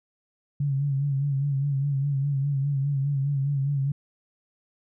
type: tone with vibrato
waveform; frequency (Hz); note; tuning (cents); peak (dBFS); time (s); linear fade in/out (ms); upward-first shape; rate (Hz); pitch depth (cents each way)
sine; 139.6; C#3; +13; -22; 0.6-3.92; 5; sine; 4.9; 58
effects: none